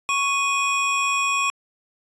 square tone pair together, 1108.7 / 2489 Hz, C#6 / D#7, 0 / 0 cents, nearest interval octave + major second, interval 1400 cents, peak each -23 dBFS, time 0.09-1.5 s, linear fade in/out 0 ms, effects resampled to 22050 Hz

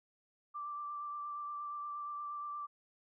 sine tone with vibrato, 1174 Hz, D6, 1 cent flat, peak -39 dBFS, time 0.54-2.67 s, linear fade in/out 20 ms, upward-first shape triangle, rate 8.5 Hz, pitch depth 19 cents each way, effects none

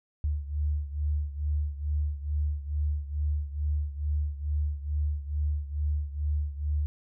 sine beating tone pair, 73.42 / 75.72 Hz, D2 / D#2, 0 / -47 cents, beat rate 2.3 Hz, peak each -28 / -32 dBFS, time 0.24-6.86 s, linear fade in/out 0 ms, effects none

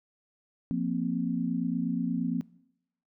sine chord, F suspended fourth, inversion none, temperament equal, 174.61 / 233.1 / 261.6 Hz, F3 / Bb3 / C4, 0 / 0 / 0 cents, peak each -31 dBFS, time 0.71-2.41 s, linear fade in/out 0 ms, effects noise-tail reverb RT60 0.8 s tail -22 dB re dry

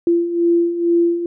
sine beating tone pair, 340 / 342.2 Hz, F4 / F4, -46 / -35 cents, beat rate 2.2 Hz, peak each -20 / -14 dBFS, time 0.07-1.26 s, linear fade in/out 2 ms, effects none

